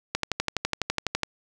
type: click train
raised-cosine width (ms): 0.2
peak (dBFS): -7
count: 14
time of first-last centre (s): 0.15-1.233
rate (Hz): 12
effects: none